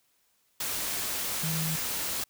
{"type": "tone in noise", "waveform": "sine", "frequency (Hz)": 160, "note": "D#3", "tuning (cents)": 49, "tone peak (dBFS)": -30, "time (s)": [1.43, 1.76], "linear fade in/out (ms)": 5, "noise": "white", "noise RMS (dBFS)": -32, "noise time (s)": [0.6, 2.24], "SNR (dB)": -1, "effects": ["white hiss -70 dBFS RMS until 2.29 s"]}